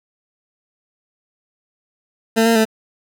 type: tone with pitch steps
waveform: 20% pulse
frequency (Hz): 225.3 / 228.9 / 220.5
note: A3 / A#3 / A3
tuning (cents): +41 / -31 / +4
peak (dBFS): -7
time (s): 2.36-2.654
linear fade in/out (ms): 20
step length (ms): 98
effects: none